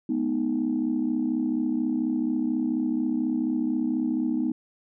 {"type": "chord", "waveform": "sine", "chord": "G# minor", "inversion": "none", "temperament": "equal with one note detuned", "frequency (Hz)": [212.6, 246.9, 311.1], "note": ["G#3", "B3", "D#4"], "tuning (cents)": [41, 0, 0], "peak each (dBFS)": [-31, -25, -26], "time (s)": [0.09, 4.52], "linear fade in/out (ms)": 5, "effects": ["tanh soft clip ceiling -16 dBFS"]}